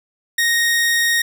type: tone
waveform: sawtooth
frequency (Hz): 1864.7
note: A#6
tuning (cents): 0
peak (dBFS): -11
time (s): 0.38-1.22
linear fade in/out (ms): 5
effects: none